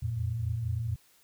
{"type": "tone cluster", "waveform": "sine", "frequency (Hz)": [84.9, 89.2, 115.6], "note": ["F2", "F2", "A#2"], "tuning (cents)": [-48, 37, -14], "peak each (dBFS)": [-37, -36, -30], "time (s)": [0.02, 0.96], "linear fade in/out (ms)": 10, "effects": ["white hiss -63 dBFS RMS until 1.23 s"]}